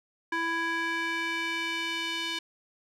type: tone with band-pass filter sweep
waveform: square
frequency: 331.4 Hz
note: E4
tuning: 9 cents sharp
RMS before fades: -31 dBFS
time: 0.32-2.39 s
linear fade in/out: 5 ms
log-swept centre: 1500 to 3200 Hz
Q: 2
effects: none